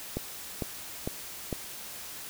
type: click train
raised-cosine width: 2 ms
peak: -17 dBFS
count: 4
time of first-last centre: 0.17-1.527 s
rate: 2.21 Hz
effects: white hiss -42 dBFS RMS until 2.29 s